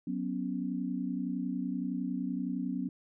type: chord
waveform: sine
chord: F# suspended fourth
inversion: none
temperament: just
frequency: 185 / 246.7 / 277.5 Hz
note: F#3 / B3 / C#4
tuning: 0 / -2 / +2 cents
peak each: -36 / -35 / -36 dBFS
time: 0.07-2.89 s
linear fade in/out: 5 ms
effects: none